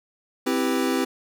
square chord, C major seventh, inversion none, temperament equal, 261.6 / 329.6 / 392 / 493.9 Hz, C4 / E4 / G4 / B4, 0 / 0 / 0 / 0 cents, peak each -25 / -28 / -28 / -31 dBFS, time 0.46-1.05 s, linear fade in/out 10 ms, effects none

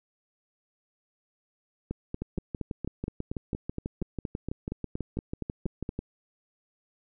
two click trains, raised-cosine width 3 ms, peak -19 / -19 dBFS, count 24 / 18, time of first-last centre 2.22-5.99 / 1.91-5.891 s, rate 6.1 / 4.27 Hz, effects none

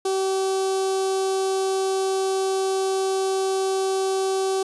sawtooth tone with notch filter, 383.2 Hz, G4, 39 cents flat, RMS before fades -23 dBFS, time 0.05-4.63 s, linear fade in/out 5 ms, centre 2000 Hz, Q 0.62, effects resampled to 24000 Hz

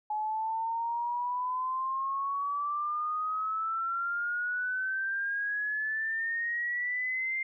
sine exponential sweep, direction up, 846 to 2108 Hz, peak -29 dBFS, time 0.1-7.43 s, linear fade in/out 5 ms, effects none

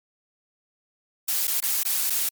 blue noise with dropouts, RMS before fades -24 dBFS, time 1.28-2.29 s, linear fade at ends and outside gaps 5 ms, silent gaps 1.472-1.477 / 1.604-1.623 / 1.833-1.85 / 2.099-2.103 s, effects MP3 96 kbps

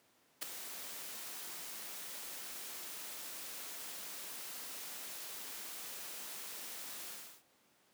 white noise with ADSR envelope, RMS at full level -36 dBFS, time 0.41-7.43 s, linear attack 18 ms, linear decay 4 ms, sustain -10 dB, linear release 340 ms, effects pink hiss -70 dBFS RMS until 7.93 s + high-pass 200 Hz 12 dB/octave

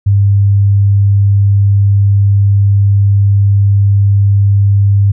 sine tone, 100 Hz, G2, 35 cents sharp, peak -5 dBFS, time 0.06-5.12 s, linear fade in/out 10 ms, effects none

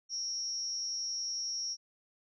sine tone with amplitude modulation, 5590 Hz, F8, 1 cent sharp, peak -30 dBFS, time 0.09-1.77 s, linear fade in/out 50 ms, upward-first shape sine, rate 289 Hz, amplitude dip 80%, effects none

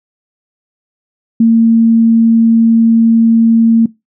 sine tone, 227.8 Hz, A#3, 40 cents flat, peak -4 dBFS, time 1.4-3.86 s, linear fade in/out 5 ms, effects noise-tail reverb RT60 0.2 s tail -21 dB re dry

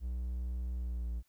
triangle tone with pitch glide, 61.3 to 58.43 Hz, B1 to A#1, -12 to +5 cents, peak -32 dBFS, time 0-1.23 s, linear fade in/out 50 ms, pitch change -83 cents, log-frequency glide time 0.79-1.11 s, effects white hiss -75 dBFS RMS until 1.28 s

